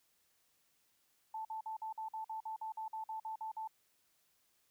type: tone bursts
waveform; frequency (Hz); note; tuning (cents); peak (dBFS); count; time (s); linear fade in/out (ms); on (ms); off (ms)
sine; 880; A5; 0; -39; 15; 1.34-3.676; 5; 110; 49
effects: white hiss -75 dBFS RMS until 4.7 s